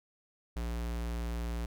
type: tone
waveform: square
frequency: 58.27 Hz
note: A#1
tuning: in tune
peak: -34 dBFS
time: 0.56-1.66 s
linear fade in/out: 5 ms
effects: none